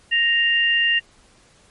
sine tone pair together, 1864.7 / 2794 Hz, A#6 / F7, 0 / 0 cents, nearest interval perfect fifth, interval 700 cents, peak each -18 dBFS, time 0.11-1 s, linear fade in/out 20 ms, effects pink hiss -54 dBFS RMS until 1.7 s + MP3 48 kbps

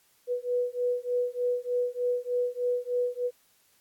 sine beating tone pair, 489.7 / 493 Hz, B4 / B4, -15 / -3 cents, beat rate 3.3 Hz, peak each -29 dBFS, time 0.27-3.31 s, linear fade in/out 50 ms, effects white hiss -65 dBFS RMS until 3.8 s + AAC 64 kbps

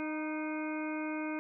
harmonic tone with a mistuned harmonic, 308.1 Hz, D#4, 17 cents flat, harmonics 1 / 2 / 3 / 4 / 5 / 7 / 8, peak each -35 / -43 / -45 / -48 / -46 / -46 / -47 dBFS, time 0-1.39 s, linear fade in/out 0 ms, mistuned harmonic 3, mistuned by +25 cents, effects none

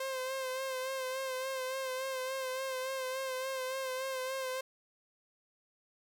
sawtooth tone with vibrato, 523.3 Hz, C5, in tune, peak -31 dBFS, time 0-4.61 s, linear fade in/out 5 ms, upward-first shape sine, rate 3.5 Hz, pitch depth 37 cents each way, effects none

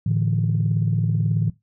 sine chord, A suspended fourth, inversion none, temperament just, 110 / 146.67 / 165 Hz, A2 / D3 / E3, 0 / -2 / +2 cents, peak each -20 / -23 / -23 dBFS, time 0.06-1.5 s, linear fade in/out 5 ms, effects noise-tail reverb RT60 0.2 s tail -20 dB re dry + tanh soft clip ceiling -10 dBFS

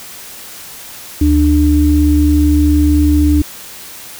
sine tone pair together, 74.28 / 297.1 Hz, D2 / D4, +20 / +20 cents, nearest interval 2 octaves, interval 2400 cents, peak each -10 dBFS, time 1.21-3.42 s, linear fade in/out 5 ms, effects white hiss -32 dBFS RMS until 4.19 s

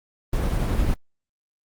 brown noise with tremolo, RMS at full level -21 dBFS, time 0.33-0.94 s, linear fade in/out 2 ms, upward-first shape sine, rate 11 Hz, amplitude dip 25%, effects Opus 24 kbps

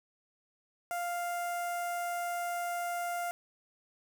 sawtooth tone with notch filter, 698.5 Hz, F5, in tune, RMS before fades -35 dBFS, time 0.91-3.31 s, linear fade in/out 0 ms, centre 3900 Hz, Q 0.67, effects none

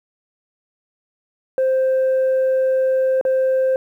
sine tone with dropouts, 523.3 Hz, C5, in tune, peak -12 dBFS, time 1.58-3.76 s, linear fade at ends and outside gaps 1 ms, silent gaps 3.212-3.251 s, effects tanh soft clip ceiling -13 dBFS + 9-bit

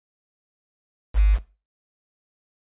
sine tone with quantisation, 50.7 Hz, G#1, 41 cents flat, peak -12 dBFS, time 1.14-1.39 s, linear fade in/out 50 ms, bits 6, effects noise-tail reverb RT60 0.3 s tail -18 dB re dry + resampled to 8000 Hz

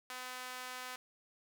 sawtooth tone with high-pass filter, 253.1 Hz, B3, 43 cents sharp, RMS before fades -45 dBFS, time 0.1-0.96 s, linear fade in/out 2 ms, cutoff 1100 Hz, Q 0.9, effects none

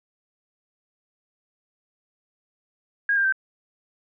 sine tone with pitch steps, 1634 / 1593.9 / 1554.8 Hz, G#6 / G6 / G6, -29 / +28 / -15 cents, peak -18 dBFS, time 3.09-3.324 s, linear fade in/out 2 ms, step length 78 ms, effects none

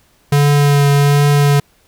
square tone with vibrato, 143.4 Hz, D3, 41 cents flat, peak -9 dBFS, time 0.32-1.6 s, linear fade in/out 5 ms, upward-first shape triangle, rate 1.3 Hz, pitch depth 17 cents each way, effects pink hiss -54 dBFS RMS until 1.87 s

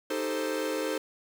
45% pulse chord, A half-diminished seventh, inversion second, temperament equal, 311.1 / 392 / 440 / 523.3 Hz, Eb4 / G4 / A4 / C5, 0 / 0 / 0 / 0 cents, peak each -34 / -38 / -34 / -33 dBFS, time 0.1-0.98 s, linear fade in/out 5 ms, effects 10-bit

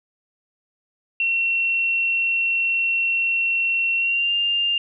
sine tone with pitch glide, 2721 to 2801 Hz, F7 to F7, -46 to +4 cents, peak -18 dBFS, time 1.2-4.78 s, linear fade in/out 2 ms, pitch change +50 cents, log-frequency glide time 3.97-4.33 s, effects none

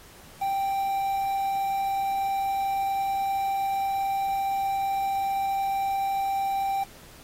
triangle tone with quantisation, 784 Hz, G5, in tune, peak -22 dBFS, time 0.41-6.84 s, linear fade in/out 10 ms, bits 7, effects pink hiss -50 dBFS RMS until 7.23 s + AAC 48 kbps

